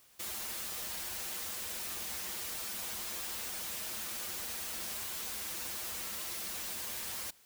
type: noise with comb filter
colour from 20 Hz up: white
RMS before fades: -40 dBFS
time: 0.19-7.31 s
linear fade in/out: 10 ms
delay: 7.1 ms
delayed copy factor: -1
effects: white hiss -63 dBFS RMS until 7.45 s